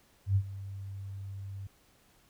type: tone with ADSR envelope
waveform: sine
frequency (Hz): 98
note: G2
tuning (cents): 0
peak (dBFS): -21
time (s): 0.26-1.67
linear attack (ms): 98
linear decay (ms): 67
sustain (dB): -17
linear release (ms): 4
effects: pink hiss -65 dBFS RMS until 2.29 s